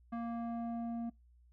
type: tone with low-pass filter sweep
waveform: square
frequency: 233.1 Hz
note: A#3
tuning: in tune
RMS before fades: -39 dBFS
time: 0.12-1.1 s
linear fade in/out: 10 ms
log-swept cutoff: 1200 to 500 Hz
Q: 1.5
effects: noise-tail reverb RT60 0.2 s tail -24 dB re dry + added 60 Hz sine -61 dBFS peak until 1.52 s